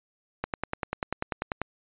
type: click train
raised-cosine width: 0.5 ms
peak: -13 dBFS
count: 13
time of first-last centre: 0.44-1.616 s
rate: 10.2 Hz
effects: resampled to 8000 Hz